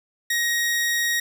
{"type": "tone", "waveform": "sawtooth", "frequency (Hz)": 1883, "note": "A#6", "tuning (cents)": 17, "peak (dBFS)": -17, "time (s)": [0.3, 1.2], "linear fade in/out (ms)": 5, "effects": []}